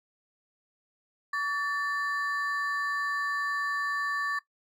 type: ring-modulated tone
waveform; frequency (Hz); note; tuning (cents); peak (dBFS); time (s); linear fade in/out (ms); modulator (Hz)
triangle; 1454; F#6; -31; -23; 1.33-4.39; 5; 315
effects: noise-tail reverb RT60 0.1 s tail -17 dB re dry